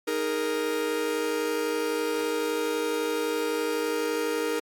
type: chord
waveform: 45% pulse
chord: D# suspended fourth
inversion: none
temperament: just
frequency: 311.1 / 414.8 / 466.7 Hz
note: D#4 / G#4 / A#4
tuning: 0 / -2 / +2 cents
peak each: -32 / -32 / -28 dBFS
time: 0.07-4.6 s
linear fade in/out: 10 ms
effects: AAC 64 kbps